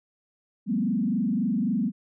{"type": "tone with frequency modulation", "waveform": "sine", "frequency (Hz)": 220, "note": "A3", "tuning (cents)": 0, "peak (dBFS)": -22, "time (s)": [0.66, 1.92], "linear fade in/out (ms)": 50, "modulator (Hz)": 23.7, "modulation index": 1.6, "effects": []}